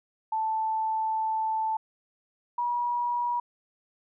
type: tone pair in turn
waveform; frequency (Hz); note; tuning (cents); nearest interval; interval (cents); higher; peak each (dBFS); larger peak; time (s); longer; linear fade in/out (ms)
sine; 880 / 963.1; A5 / B5; 0 / -44; major second; 156; second; -25 / -25; neither; 0.32-1.77 / 2.58-3.4; first; 5
effects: none

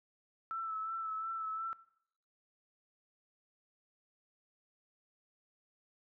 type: tone with vibrato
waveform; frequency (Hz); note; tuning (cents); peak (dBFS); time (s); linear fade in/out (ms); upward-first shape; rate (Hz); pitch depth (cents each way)
sine; 1318.5; E6; 0; -36; 0.51-1.73; 0; sine; 2.8; 29
effects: noise-tail reverb RT60 0.7 s tail -19 dB re dry

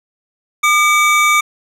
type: tone pair together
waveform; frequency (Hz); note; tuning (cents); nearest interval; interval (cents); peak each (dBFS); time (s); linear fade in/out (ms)
square; 1209 / 2285; D6 / D7; +50 / -48; major seventh; 1102; -13; 0.63-1.41; 10
effects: low-pass 11000 Hz 12 dB/octave

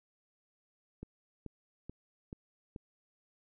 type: click train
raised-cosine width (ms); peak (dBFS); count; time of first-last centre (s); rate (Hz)
3; -30; 5; 1.03-2.762; 2.31
effects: none

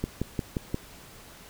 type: click train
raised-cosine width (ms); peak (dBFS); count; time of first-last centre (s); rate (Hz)
3; -14; 5; 0.04-0.744; 5.68
effects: pink hiss -49 dBFS RMS until 1.49 s

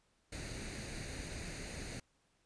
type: noise with comb filter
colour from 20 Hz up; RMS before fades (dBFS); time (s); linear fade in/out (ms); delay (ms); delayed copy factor
pink; -44; 0.32-2; 5; 0.46; +0.6
effects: pink hiss -75 dBFS RMS until 2.45 s + resampled to 22050 Hz

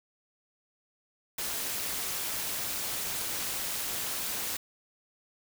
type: noise with amplitude modulation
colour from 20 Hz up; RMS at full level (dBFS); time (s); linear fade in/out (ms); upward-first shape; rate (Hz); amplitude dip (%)
white; -31; 1.38-4.57; 5; sine; 222; 60
effects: none

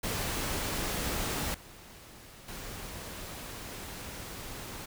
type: noise with level steps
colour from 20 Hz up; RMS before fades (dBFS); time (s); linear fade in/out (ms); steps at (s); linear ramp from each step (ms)
pink; -33 / -51 / -42; 0.03-4.86; 10; 1.54 / 2.48; 5
effects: none

